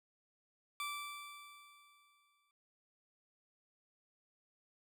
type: tone with exponential decay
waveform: 20% pulse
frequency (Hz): 1166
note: D6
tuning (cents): -13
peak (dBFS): -33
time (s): 0.8-2.51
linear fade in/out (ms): 1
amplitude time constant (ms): 370
effects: none